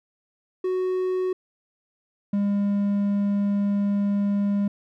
triangle tone pair in turn, 370 / 202 Hz, F#4 / G#3, 0 / -48 cents, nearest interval minor seventh, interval 1048 cents, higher first, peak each -20 / -18 dBFS, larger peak second, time 0.64-1.33 / 2.33-4.68 s, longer second, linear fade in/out 5 ms, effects none

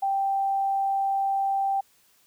sine tone, 784 Hz, G5, in tune, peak -22 dBFS, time 0.02-1.81 s, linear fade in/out 10 ms, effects white hiss -62 dBFS RMS until 2.26 s

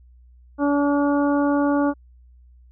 harmonic tone, 286.6 Hz, D4, 42 cents flat, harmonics 1 / 2 / 3 / 4 / 5, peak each -18 / -24 / -28 / -30 / -32 dBFS, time 0.58-1.94 s, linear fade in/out 50 ms, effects added 61 Hz sine -47 dBFS peak until 2.71 s

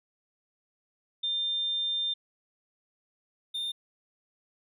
sine / triangle tone pair in turn, 3600 / 3618 Hz, A7 / A7, +39 / +48 cents, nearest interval unison, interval 9 cents, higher second, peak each -27 / -29 dBFS, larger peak first, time 1.23-2.14 / 3.54-3.72 s, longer first, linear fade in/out 10 ms, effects none

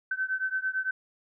sine beating tone pair, 1527 / 1535.9 Hz, G6 / G6, -46 / -36 cents, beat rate 8.9 Hz, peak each -30 / -31 dBFS, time 0.11-0.91 s, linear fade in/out 5 ms, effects none

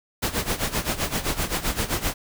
pink noise with tremolo, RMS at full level -23 dBFS, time 0.22-2.14 s, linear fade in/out 10 ms, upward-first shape sine, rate 7.7 Hz, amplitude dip 80%, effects none

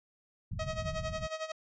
white low-pass noise, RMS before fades -39 dBFS, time 0.51-1.27 s, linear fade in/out 2 ms, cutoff 180 Hz, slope 48 dB/octave
sawtooth tone with tremolo, 634 Hz, D#5, 32 cents sharp, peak -29 dBFS, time 0.59-1.52 s, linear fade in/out 5 ms, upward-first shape sine, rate 11 Hz, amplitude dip 80%
effects resampled to 16000 Hz

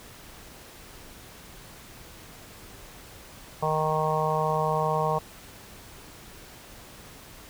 harmonic tone, 155.56 Hz, D#3, in tune, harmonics 1 / 3 / 4 / 5 / 6 / 7, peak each -30 / -30 / -30 / -30 / -30 / -30 dBFS, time 3.62-5.19 s, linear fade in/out 10 ms, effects pink hiss -47 dBFS RMS until 7.49 s

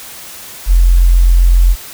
sine tone, 43.74 Hz, F1, 3 cents sharp, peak -4 dBFS, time 0.66-1.76 s, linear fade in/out 50 ms, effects white hiss -31 dBFS RMS until 1.93 s

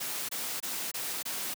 white noise bursts, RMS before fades -35 dBFS, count 5, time 0-1.542 s, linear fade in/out 10 ms, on 290 ms, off 23 ms, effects high-pass 150 Hz 12 dB/octave

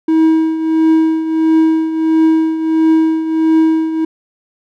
triangle tone with tremolo, 320.1 Hz, D#4, 49 cents sharp, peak -4 dBFS, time 0.08-4.05 s, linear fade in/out 5 ms, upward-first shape triangle, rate 1.5 Hz, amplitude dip 70%, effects none

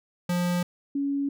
square / sine tone pair in turn, 176.6 / 280.3 Hz, F3 / C#4, +20 / +19 cents, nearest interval minor sixth, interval 799 cents, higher second, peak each -24 / -24 dBFS, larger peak neither, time 0.29-0.63 / 0.95-1.29 s, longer neither, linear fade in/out 5 ms, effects none

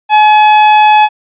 45% pulse tone, 850 Hz, G#5, 40 cents sharp, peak -3 dBFS, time 0.09-1.09 s, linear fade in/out 50 ms, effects resampled to 8000 Hz

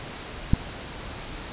click, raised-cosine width 5 ms, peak -5 dBFS, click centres 0.535 s, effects pink hiss -37 dBFS RMS until 1.52 s + resampled to 8000 Hz

